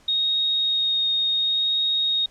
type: tone with vibrato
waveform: sine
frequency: 3729 Hz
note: A#7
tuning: in tune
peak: -19 dBFS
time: 0.08-2.26 s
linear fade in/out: 5 ms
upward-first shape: sine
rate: 0.7 Hz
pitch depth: 8 cents each way
effects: pink hiss -55 dBFS RMS until 2.3 s + low-pass 8000 Hz 12 dB/octave